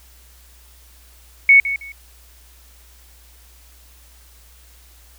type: tone with echo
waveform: sine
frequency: 2217 Hz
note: C#7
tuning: in tune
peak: -6 dBFS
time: 1.49-1.6 s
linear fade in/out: 2 ms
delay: 160 ms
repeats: 2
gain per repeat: -13 dB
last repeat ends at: 1.92 s
effects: added 60 Hz sine -47 dBFS peak until 5.18 s + white hiss -51 dBFS RMS until 5.18 s